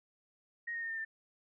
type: tone with pitch steps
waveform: sine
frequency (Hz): 1873 / 1851.5 / 1830.2 / 1809.2 / 1788.4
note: A#6 / A#6 / A#6 / A6 / A6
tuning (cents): +8 / -12 / -32 / +48 / +28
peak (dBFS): -36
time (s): 0.67-1.05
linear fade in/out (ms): 10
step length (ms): 76
effects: none